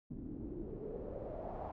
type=noise with low-pass filter sweep; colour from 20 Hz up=pink; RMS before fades=-44 dBFS; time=0.1-1.72 s; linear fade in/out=10 ms; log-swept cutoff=240 to 810 Hz; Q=4.1; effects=none